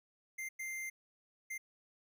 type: tone bursts at uneven times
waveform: square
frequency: 2093 Hz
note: C7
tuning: in tune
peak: -40 dBFS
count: 3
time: 0.38-0.49 / 0.59-0.9 / 1.5-1.58 s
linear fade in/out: 10 ms
effects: none